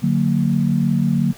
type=chord; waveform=sine; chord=D augmented; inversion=none; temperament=just; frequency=146.83 / 183.54 / 229.4 Hz; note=D3 / F#3 / A#3; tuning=0 / -14 / -28 cents; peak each=-19 dBFS; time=0.02-1.33 s; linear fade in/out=20 ms; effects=pink hiss -43 dBFS RMS until 1.37 s